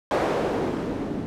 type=noise with low-pass filter sweep; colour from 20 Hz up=blue; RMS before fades=-26 dBFS; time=0.11-1.26 s; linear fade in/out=0 ms; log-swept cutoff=610 to 230 Hz; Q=1.4; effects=none